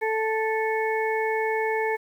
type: harmonic tone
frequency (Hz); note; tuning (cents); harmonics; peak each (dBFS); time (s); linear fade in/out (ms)
440; A4; 0; 1 / 2 / 4 / 5; -25 / -28 / -31 / -32; 0.01-1.97; 20
effects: 9-bit